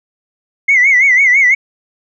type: tone with vibrato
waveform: sine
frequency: 2093 Hz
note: C7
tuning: in tune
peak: -5 dBFS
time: 0.68-1.55 s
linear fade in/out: 10 ms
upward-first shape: sine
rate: 6 Hz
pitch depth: 120 cents each way
effects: tanh soft clip ceiling -2 dBFS